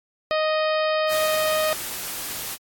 harmonic tone, 622.3 Hz, D#5, in tune, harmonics 1 / 2 / 3 / 4 / 5 / 6 / 7 / 8, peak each -21 / -27 / -31 / -33 / -35 / -37 / -38 / -39 dBFS, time 0.31-1.73 s, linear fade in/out 0 ms
white noise, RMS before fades -31 dBFS, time 1.08-2.58 s, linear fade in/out 50 ms
effects AAC 64 kbps

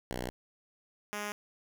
5% pulse tone pair in turn, 61.8 / 207.5 Hz, B1 / G#3, +2 / -1 cents, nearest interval octave + major sixth, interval 2097 cents, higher second, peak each -24 dBFS, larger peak neither, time 0.11-0.3 / 1.13-1.32 s, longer neither, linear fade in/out 0 ms, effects none

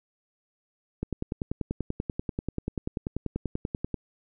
click train, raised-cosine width 3 ms, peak -16 dBFS, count 31, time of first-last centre 1.03-3.943 s, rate 10.3 Hz, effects none

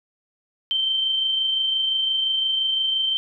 sine tone with amplitude modulation, 3117 Hz, G7, 11 cents flat, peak -18 dBFS, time 0.71-3.17 s, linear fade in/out 0 ms, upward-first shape sine, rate 25.8 Hz, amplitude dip 30%, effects none

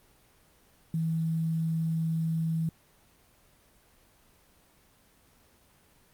sine tone with quantisation, 162.3 Hz, E3, 27 cents flat, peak -26 dBFS, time 0.94-2.69 s, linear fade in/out 2 ms, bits 9, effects pink hiss -62 dBFS RMS until 6.13 s + Opus 24 kbps

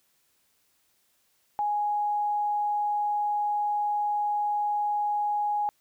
sine tone, 830.6 Hz, G#5, in tune, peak -24 dBFS, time 1.59-5.69 s, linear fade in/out 0 ms, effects white hiss -69 dBFS RMS until 5.8 s

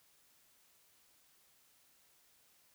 silence, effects white hiss -69 dBFS RMS until 2.74 s

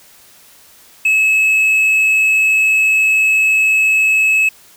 triangle tone, 2586 Hz, E7, 34 cents flat, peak -8 dBFS, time 1.05-4.49 s, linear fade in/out 5 ms, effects white hiss -45 dBFS RMS until 4.76 s

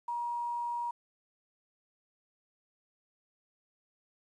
sine tone with quantisation, 952 Hz, A#5, 36 cents sharp, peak -32 dBFS, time 0.08-0.91 s, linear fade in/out 5 ms, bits 10, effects resampled to 24000 Hz

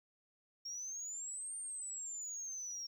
sine exponential two-way sweep, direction up then down, 5520 to 8870 to 5520 Hz, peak -40 dBFS, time 0.65-2.87 s, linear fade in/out 10 ms, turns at 1.56 s, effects tanh soft clip ceiling -38 dBFS + 12-bit

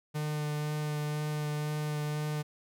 45% pulse tone with vibrato, 150.2 Hz, D3, 39 cents sharp, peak -31 dBFS, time 0.14-2.43 s, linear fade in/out 20 ms, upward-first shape sine, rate 2 Hz, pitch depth 12 cents each way, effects none

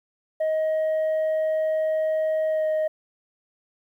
sine tone with pitch glide, 629 to 623.6 Hz, D#5 to D#5, +19 to +4 cents, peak -18 dBFS, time 0.4-2.88 s, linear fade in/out 10 ms, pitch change -15 cents, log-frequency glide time 2.49-2.66 s, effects tanh soft clip ceiling -20 dBFS + 10-bit

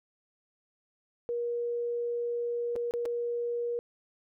sine tone with dropouts, 475.8 Hz, A#4, 35 cents sharp, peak -29 dBFS, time 1.29-3.79 s, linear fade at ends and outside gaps 0 ms, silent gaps 2.756-2.762 / 2.91-2.938 / 3.054-3.058 s, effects none

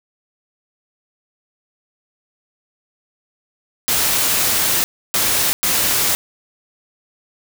white noise bursts at uneven times, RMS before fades -17 dBFS, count 3, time 3.88-4.84 / 5.14-5.53 / 5.63-6.15 s, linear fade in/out 0 ms, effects none

